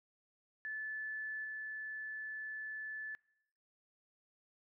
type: tone with level steps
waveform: sine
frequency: 1739 Hz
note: A6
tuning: 21 cents flat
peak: -39 / -41 dBFS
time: 0.65-3.15 s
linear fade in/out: 0 ms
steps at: 1.44 s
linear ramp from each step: 10 ms
effects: noise-tail reverb RT60 0.8 s tail -22 dB re dry